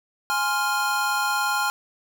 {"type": "chord", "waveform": "square", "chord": "F minor", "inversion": "first", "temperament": "equal", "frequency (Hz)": [830.6, 1046.5, 1396.9], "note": ["Ab5", "C6", "F6"], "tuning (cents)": [0, 0, 0], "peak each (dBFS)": [-27, -29, -25], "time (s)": [0.3, 1.7], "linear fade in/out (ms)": 0, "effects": []}